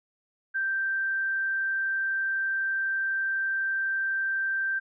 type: tone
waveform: sine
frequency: 1568 Hz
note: G6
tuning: in tune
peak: -25 dBFS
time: 0.54-4.8 s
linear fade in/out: 20 ms
effects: none